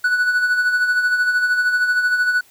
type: tone with tremolo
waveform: triangle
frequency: 1480 Hz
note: F#6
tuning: in tune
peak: -11 dBFS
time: 0.04-2.41 s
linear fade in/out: 5 ms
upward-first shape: sine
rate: 13 Hz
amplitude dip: 50%
effects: white hiss -52 dBFS RMS until 2.5 s